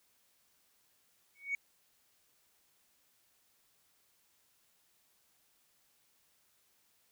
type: tone with exponential growth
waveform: sine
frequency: 2234 Hz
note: C#7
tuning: 13 cents sharp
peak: -27 dBFS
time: 1.35-1.55 s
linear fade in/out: 2 ms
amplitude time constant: 42 ms
effects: tanh soft clip ceiling -28 dBFS + white hiss -72 dBFS RMS until 7.11 s